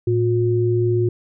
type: tone pair together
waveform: sine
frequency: 112.8 / 358.1 Hz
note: A2 / F4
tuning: +44 / +43 cents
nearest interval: octave + minor sixth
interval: 1999 cents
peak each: -18 dBFS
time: 0.07-1.09 s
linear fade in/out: 5 ms
effects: none

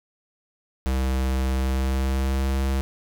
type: tone with pitch glide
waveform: square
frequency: 65.41 to 66.94 Hz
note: C2 to C2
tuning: 0 to +40 cents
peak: -22 dBFS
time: 0.86-2.81 s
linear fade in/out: 0 ms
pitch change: +40 cents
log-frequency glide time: 1.52-2.54 s
effects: 8-bit

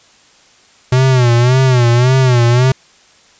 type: tone with vibrato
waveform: square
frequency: 125 Hz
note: B2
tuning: 21 cents sharp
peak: -8 dBFS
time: 0.92-2.72 s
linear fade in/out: 5 ms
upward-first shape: sine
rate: 1.8 Hz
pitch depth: 100 cents each way
effects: white hiss -47 dBFS RMS until 3.39 s + resampled to 16000 Hz

